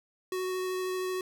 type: tone with vibrato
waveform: square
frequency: 370.5 Hz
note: F#4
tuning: 2 cents sharp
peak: -31 dBFS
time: 0.32-1.21 s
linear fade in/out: 2 ms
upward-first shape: triangle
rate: 13 Hz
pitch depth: 11 cents each way
effects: none